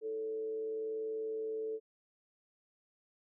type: tone with frequency modulation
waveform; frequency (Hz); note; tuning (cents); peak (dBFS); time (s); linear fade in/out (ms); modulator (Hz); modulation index
sine; 439.6; A4; -2; -35; 0.01-1.8; 50; 121; 0.24
effects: none

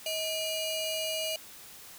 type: ring-modulated tone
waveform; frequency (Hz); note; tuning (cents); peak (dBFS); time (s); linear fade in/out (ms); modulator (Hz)
sawtooth; 1765; A6; +5; -24; 0.06-1.36; 2; 1130
effects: white hiss -49 dBFS RMS until 1.98 s

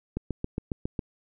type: click train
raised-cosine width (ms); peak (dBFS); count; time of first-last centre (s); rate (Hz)
3; -16; 7; 0.17-0.992; 7.3
effects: none

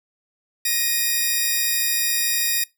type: tone pair together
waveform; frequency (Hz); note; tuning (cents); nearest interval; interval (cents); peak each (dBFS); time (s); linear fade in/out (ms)
5% pulse; 1874.9 / 2462; A#6 / D#7; +9 / -19; perfect fourth; 472; -12; 0.65-2.64; 5
effects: noise-tail reverb RT60 0.2 s tail -21 dB re dry

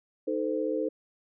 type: chord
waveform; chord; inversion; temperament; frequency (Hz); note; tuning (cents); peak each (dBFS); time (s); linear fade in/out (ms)
sine; A diminished; second; equal with one note detuned; 311.1 / 440 / 515.2; Eb4 / A4 / C5; 0 / 0 / -27; -31; 0.27-0.89; 10
effects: none

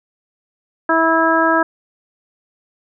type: harmonic tone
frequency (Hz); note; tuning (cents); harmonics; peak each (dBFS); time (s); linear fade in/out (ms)
326.2; E4; -18; 1 / 2 / 3 / 4 / 5; -18 / -18 / -18 / -18 / -18; 0.89-1.63; 5
effects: none

